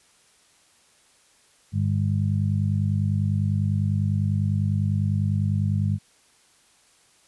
harmonic tone, 50 Hz, G1, 35 cents sharp, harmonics 2 / 3 / 4, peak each -22 / -26 / -28 dBFS, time 1.72-5.99 s, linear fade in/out 50 ms, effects white hiss -59 dBFS RMS until 7.27 s + resampled to 24000 Hz

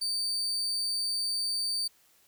35% pulse tone, 4600 Hz, D8, 37 cents flat, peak -27 dBFS, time 0.01-1.88 s, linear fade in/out 10 ms, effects white hiss -64 dBFS RMS until 2.27 s

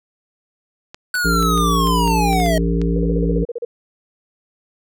clicks, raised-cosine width 0.2 ms, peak -17 dBFS, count 10, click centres 0.945 / 1.153 / 1.427 / 1.577 / 1.872 / 2.077 / 2.33 / 2.401 / 2.462 / 2.816 s
square linear sweep, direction down, 1494 to 622.3 Hz, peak -18 dBFS, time 1.14-2.58 s, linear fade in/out 2 ms
harmonic tone, 56.9 Hz, A#1, 41 cents flat, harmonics 1 / 3 / 5 / 7 / 8, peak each -19 / -19 / -24 / -26 / -27 dBFS, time 1.24-3.45 s, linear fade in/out 20 ms
sine tone bursts, 475.1 Hz, A#4, 33 cents sharp, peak -21 dBFS, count 11, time 2.96-3.65 s, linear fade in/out 5 ms, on 30 ms, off 36 ms
effects none

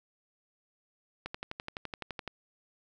click train, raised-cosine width 0.3 ms, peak -21 dBFS, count 13, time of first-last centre 1.26-2.277 s, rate 11.8 Hz, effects none

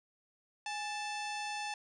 harmonic tone with a mistuned harmonic, 880 Hz, A5, in tune, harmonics 1 / 2 / 3 / 4 / 5 / 6 / 7 / 8 / 10, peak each -39 / -45 / -43 / -49 / -51 / -49 / -52 / -56 / -54 dBFS, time 0.66-1.74 s, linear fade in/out 2 ms, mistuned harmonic 1, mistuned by -100 cents, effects 12-bit

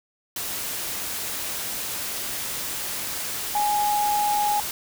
sine tone in noise, 830.6 Hz, G#5, in tune, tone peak -20 dBFS, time 3.55-4.6 s, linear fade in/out 2 ms, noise white, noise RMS -30 dBFS, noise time 0.36-4.71 s, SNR +7 dB, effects none

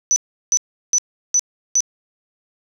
sine tone bursts, 5980 Hz, F#8, 17 cents sharp, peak -12 dBFS, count 5, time 0.11-1.805 s, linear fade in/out 0 ms, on 51 ms, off 360 ms, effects none

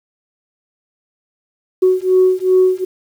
sine beating tone pair, 370 / 372.6 Hz, F#4 / F#4, 0 / +12 cents, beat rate 2.6 Hz, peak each -12 dBFS, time 1.82-2.85 s, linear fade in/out 10 ms, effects tanh soft clip ceiling -3 dBFS + 7-bit

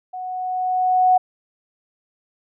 sine tone with level ramp, 738 Hz, F#5, 5 cents flat, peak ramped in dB -28 to -10 dBFS, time 0.13-1.18 s, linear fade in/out 10 ms, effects none

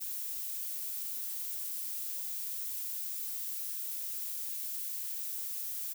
violet noise, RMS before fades -38 dBFS, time 0-5.94 s, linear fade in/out 20 ms, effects none

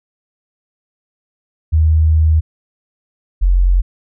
sine tone pair in turn, 78.9 / 44.99 Hz, D#2 / F#1, +25 / -48 cents, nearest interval minor seventh, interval 973 cents, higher first, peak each -8 dBFS, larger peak neither, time 1.72-2.41 / 3.41-3.82 s, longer first, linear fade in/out 20 ms, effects none

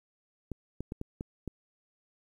clicks, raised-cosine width 3 ms, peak -23 dBFS, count 6, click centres 0.517 / 0.806 / 0.921 / 1.014 / 1.209 / 1.477 s, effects 10-bit

